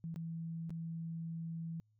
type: tone with dropouts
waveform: sine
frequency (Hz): 164.81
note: E3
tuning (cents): 0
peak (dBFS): -39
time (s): 0.04-1.8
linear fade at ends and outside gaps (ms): 0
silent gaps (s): 0.143-0.16 / 0.695-0.705
effects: added 107 Hz sine -70 dBFS peak until 1.99 s